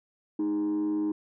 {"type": "tone with frequency modulation", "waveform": "sine", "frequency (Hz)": 310.7, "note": "D#4", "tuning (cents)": -2, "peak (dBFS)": -23, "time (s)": [0.39, 1.12], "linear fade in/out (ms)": 5, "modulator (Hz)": 98.2, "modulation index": 0.38, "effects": ["tanh soft clip ceiling -24 dBFS"]}